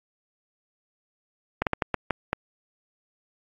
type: slowing click train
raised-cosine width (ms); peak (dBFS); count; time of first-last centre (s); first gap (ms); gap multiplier
0.5; -8; 7; 1.62-2.33; 48; 1.36
effects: AAC 48 kbps